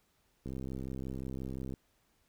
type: click train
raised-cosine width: 3 ms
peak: -28 dBFS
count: 85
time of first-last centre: 0.46-1.739 s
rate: 65.7 Hz
effects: pink hiss -73 dBFS RMS until 2.28 s